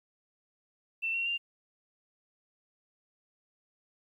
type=tone with pitch steps; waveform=sine; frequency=2682 / 2734 / 2786 Hz; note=E7 / F7 / F7; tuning=+29 / -37 / -5 cents; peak=-29 dBFS; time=1.02-1.38 s; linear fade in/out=20 ms; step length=120 ms; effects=11-bit